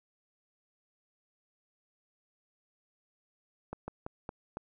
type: slowing click train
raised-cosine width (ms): 1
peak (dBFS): -24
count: 5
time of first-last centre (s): 3.73-4.571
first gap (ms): 150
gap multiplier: 1.23
effects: none